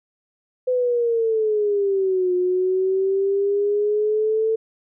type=exponential two-way sweep; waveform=sine; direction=down then up; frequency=509 to 359.4 to 446.3 Hz; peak=-17 dBFS; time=0.67-4.56 s; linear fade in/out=10 ms; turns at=2.34 s; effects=none